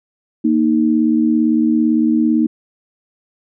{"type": "tone pair together", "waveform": "sine", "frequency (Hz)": [233.1, 310.9], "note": ["A#3", "D#4"], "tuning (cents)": [0, -1], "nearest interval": "perfect fourth", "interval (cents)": 499, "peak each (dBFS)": -14, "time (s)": [0.44, 2.47], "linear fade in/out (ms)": 10, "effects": []}